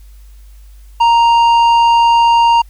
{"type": "tone with tanh clipping", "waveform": "sine", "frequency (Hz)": 932.3, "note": "A#5", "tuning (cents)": 0, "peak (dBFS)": -8, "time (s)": [1, 2.62], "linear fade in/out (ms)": 10, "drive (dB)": 9, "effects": ["added 50 Hz sine -35 dBFS peak until 2.69 s", "white hiss -53 dBFS RMS until 2.69 s"]}